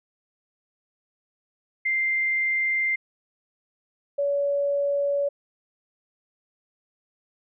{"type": "tone pair in turn", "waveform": "sine", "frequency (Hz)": [2093, 567], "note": ["C7", "C#5"], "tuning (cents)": [0, 39], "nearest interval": "octave + major seventh", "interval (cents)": 2261, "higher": "first", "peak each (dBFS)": -21, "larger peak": "neither", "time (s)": [[1.85, 2.96], [4.18, 5.29]], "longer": "neither", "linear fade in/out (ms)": 10, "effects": []}